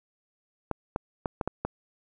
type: clicks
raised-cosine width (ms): 1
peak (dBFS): -14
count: 6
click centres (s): 0.713 / 0.961 / 1.258 / 1.412 / 1.476 / 1.65
effects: none